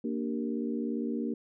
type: harmonic tone with a mistuned harmonic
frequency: 77.5 Hz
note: D#2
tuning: 6 cents flat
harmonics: 3 / 4 / 5 / 6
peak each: -32 / -35 / -38 / -41 dBFS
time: 0.04-1.34 s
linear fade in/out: 5 ms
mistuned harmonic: 4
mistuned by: -100 cents
effects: none